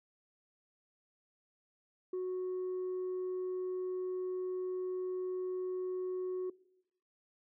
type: tone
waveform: sine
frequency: 368.3 Hz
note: F#4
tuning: 8 cents flat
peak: -32 dBFS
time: 2.13-6.5 s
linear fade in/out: 5 ms
effects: noise-tail reverb RT60 0.9 s tail -22 dB re dry + tanh soft clip ceiling -33 dBFS